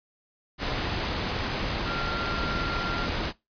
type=tone in noise; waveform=sine; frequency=1383 Hz; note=F6; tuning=17 cents flat; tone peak=-31 dBFS; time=1.85-3.1 s; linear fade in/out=50 ms; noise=pink; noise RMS=-29 dBFS; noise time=0.58-3.33 s; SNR=-5 dB; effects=noise-tail reverb RT60 0.2 s tail -20 dB re dry + resampled to 11025 Hz